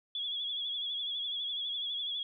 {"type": "tone with vibrato", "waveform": "sine", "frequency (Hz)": 3373, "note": "G#7", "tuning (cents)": 26, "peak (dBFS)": -33, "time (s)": [0.15, 2.23], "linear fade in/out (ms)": 2, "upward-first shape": "sine", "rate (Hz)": 12, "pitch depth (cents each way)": 54, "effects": []}